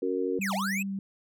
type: chord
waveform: sine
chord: F# major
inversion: second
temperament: just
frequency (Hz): 277.5 / 370 / 462.5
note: C#4 / F#4 / A#4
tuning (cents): +2 / 0 / -14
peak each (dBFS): -32 / -30 / -30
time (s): 0.02-0.39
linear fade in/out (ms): 5
type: tone with vibrato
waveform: sine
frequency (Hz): 195.8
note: G3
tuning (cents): -2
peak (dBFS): -30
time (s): 0.39-0.99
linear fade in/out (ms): 2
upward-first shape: triangle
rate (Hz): 4.9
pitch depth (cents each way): 10
type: linear two-way sweep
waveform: square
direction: down then up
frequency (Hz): 2681 to 583 to 2681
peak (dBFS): -30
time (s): 0.41-0.83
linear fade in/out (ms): 10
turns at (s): 0.54
effects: none